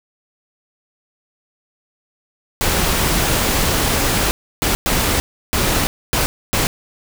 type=noise bursts at uneven times; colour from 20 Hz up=pink; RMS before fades=-17 dBFS; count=6; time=2.61-4.31 / 4.62-4.75 / 4.86-5.2 / 5.53-5.87 / 6.13-6.26 / 6.53-6.67 s; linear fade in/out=0 ms; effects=none